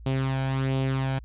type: tone with flanger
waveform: sawtooth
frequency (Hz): 133.4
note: C3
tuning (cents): +34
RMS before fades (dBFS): -26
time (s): 0.06-1.19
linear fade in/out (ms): 5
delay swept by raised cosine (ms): 0.29 to 1.29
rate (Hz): 1.4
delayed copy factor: +0.55
effects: added 57 Hz sine -41 dBFS peak until 1.24 s + resampled to 8000 Hz